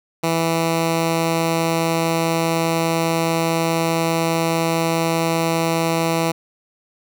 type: tone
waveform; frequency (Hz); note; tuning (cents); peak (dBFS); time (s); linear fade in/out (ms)
10% pulse; 164.81; E3; 0; -9; 0.23-6.32; 10
effects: none